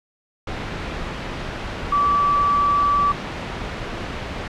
sine tone in noise, 1154 Hz, D6, 31 cents flat, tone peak -15 dBFS, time 1.92-3.12 s, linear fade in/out 5 ms, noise pink, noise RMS -28 dBFS, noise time 0.47-4.48 s, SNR +10 dB, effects low-pass 3000 Hz 12 dB/octave

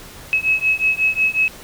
sine beating tone pair, 2570 / 2575.5 Hz, E7 / E7, -45 / -41 cents, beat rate 5.5 Hz, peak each -18 dBFS, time 0.33-1.48 s, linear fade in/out 0 ms, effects pink hiss -39 dBFS RMS until 1.63 s

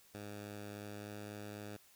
10% pulse tone with pitch glide, 103.2 to 103.98 Hz, G#2 to G#2, -10 to +3 cents, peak -37 dBFS, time 0.14-1.77 s, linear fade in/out 10 ms, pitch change +13 cents, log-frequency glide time 0.81-1.09 s, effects white hiss -65 dBFS RMS until 1.95 s

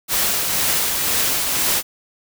white noise with tremolo, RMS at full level -18 dBFS, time 0.08-1.83 s, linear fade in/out 50 ms, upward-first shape triangle, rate 2 Hz, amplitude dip 35%, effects none

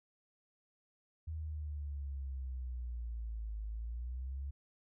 sine exponential two-way sweep, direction down then up, 80.2 to 52.6 to 70.4 Hz, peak -38 dBFS, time 1.27-4.51 s, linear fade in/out 10 ms, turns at 3.62 s, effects none

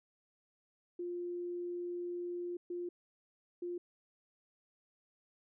sine tone bursts at uneven times, 351.2 Hz, F4, 10 cents sharp, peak -37 dBFS, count 3, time 0.99-2.57 / 2.7-2.89 / 3.62-3.78 s, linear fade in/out 5 ms, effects none

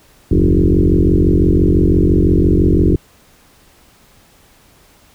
sine tone with frequency modulation, 130.5 Hz, C3, 4 cents flat, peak -8 dBFS, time 0.31-2.96 s, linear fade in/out 5 ms, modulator 45.9 Hz, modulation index 5.5, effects pink hiss -49 dBFS RMS until 5.14 s

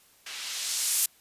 violet noise with low-pass filter sweep, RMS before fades -30 dBFS, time 0.26-1.06 s, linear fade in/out 5 ms, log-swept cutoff 2500 to 11000 Hz, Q 0.9, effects white hiss -60 dBFS RMS until 1.2 s + resampled to 32000 Hz

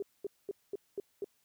sine tone bursts, 400 Hz, G4, 35 cents sharp, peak -33 dBFS, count 6, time 0-1.244 s, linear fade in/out 2 ms, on 24 ms, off 220 ms, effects white hiss -73 dBFS RMS until 1.44 s

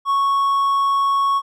triangle tone, 1107 Hz, C#6, 3 cents flat, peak -13 dBFS, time 0.05-1.42 s, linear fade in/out 50 ms, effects none

